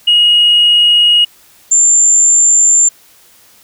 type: tone pair in turn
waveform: sine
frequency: 2884 / 7249 Hz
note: F#7 / A#8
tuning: -45 / -49 cents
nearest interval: octave + major third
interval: 1596 cents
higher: second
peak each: -4 dBFS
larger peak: neither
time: 0.07-1.25 / 1.71-2.89 s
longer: neither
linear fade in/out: 10 ms
effects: tanh soft clip ceiling -1 dBFS + white hiss -45 dBFS RMS until 3.63 s